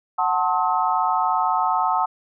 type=chord; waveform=sine; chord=F# diminished seventh; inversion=none; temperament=just; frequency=740 / 888 / 1065.6 / 1278.7 Hz; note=F#5 / A5 / C6 / Eb6; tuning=0 / +16 / +31 / +47 cents; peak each=-23 / -22 / -25 / -24 dBFS; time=0.18-2.06 s; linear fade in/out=10 ms; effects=none